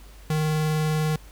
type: tone with vibrato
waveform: square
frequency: 154.7 Hz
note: D#3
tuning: 10 cents flat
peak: -22 dBFS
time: 0.3-1.16 s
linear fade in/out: 2 ms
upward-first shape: triangle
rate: 20 Hz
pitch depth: 21 cents each way
effects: added 50 Hz sine -44 dBFS peak until 1.31 s + pink hiss -52 dBFS RMS until 1.31 s